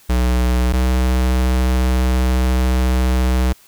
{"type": "tone pair in turn", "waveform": "square", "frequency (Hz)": [61.74, 63.26], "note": ["B1", "B1"], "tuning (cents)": [0, 42], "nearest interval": "unison", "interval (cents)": 42, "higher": "second", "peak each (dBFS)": -14, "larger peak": "neither", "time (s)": [[0.09, 0.73], [0.73, 3.53]], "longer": "second", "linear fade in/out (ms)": 10, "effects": ["white hiss -49 dBFS RMS until 3.67 s"]}